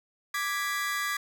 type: chord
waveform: 40% pulse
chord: G# diminished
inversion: second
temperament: equal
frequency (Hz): 1174.7 / 1661.2 / 1975.5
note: D6 / G#6 / B6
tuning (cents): 0 / 0 / 0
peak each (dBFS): -32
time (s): 0.34-1.17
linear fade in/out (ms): 5
effects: none